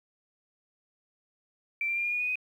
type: tone with pitch steps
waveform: sine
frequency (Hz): 2342 / 2368 / 2394 / 2420 / 2447 / 2474 / 2501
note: D7 / D7 / D7 / D#7 / D#7 / D#7 / D#7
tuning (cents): -5 / +14 / +33 / -49 / -29 / -10 / +8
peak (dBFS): -27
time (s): 1.81-2.356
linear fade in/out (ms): 2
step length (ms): 78
effects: 10-bit